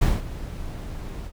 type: noise with ADSR envelope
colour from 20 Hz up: brown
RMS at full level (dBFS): -17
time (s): 0.01-1.32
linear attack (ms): 12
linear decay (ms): 190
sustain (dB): -16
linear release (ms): 61
effects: none